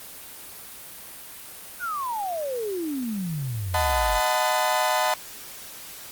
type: exponential sweep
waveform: sine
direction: down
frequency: 1520 to 43.65 Hz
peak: -26 dBFS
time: 1.79-4.21 s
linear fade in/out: 50 ms
type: chord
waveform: 35% pulse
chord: B dominant seventh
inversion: first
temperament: equal with one note detuned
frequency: 622.3 / 740 / 880 / 1009.7 Hz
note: D#5 / F#5 / A5 / B5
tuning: 0 / 0 / 0 / +38 cents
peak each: -25 dBFS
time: 3.74-5.14 s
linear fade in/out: 2 ms
effects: white hiss -41 dBFS RMS until 6.11 s + Opus 32 kbps